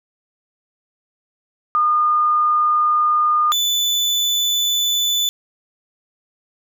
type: tone pair in turn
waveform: sine / 35% pulse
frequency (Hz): 1218 / 3493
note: D#6 / A7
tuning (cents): -37 / -13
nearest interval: octave + tritone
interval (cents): 1824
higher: second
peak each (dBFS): -13 / -14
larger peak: first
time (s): 1.75-3.52 / 3.52-5.29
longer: neither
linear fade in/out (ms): 0
effects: none